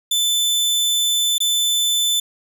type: tone with dropouts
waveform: sawtooth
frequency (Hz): 3520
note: A7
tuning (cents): 0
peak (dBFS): -13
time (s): 0.11-2.2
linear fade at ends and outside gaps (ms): 5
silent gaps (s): 1.382-1.403
effects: none